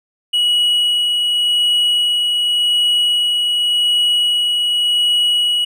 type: tone with tremolo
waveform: triangle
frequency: 2918 Hz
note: F#7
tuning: 25 cents flat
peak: -10 dBFS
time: 0.33-5.65 s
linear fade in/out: 10 ms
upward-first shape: sine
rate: 0.88 Hz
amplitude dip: 25%
effects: none